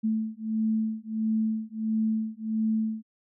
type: beating tone pair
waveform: sine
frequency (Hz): 219 / 220.5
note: A3 / A3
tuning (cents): -8 / +4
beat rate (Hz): 1.5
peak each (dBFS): -28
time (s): 0.03-3.03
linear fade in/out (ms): 20
effects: none